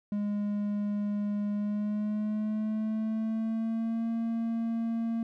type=tone with pitch glide; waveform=triangle; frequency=206.1 to 228.7 Hz; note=G#3 to A#3; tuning=-13 to -33 cents; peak=-26 dBFS; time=0.12-5.23 s; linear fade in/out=2 ms; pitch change=+180 cents; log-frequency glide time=1.52-4.08 s; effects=none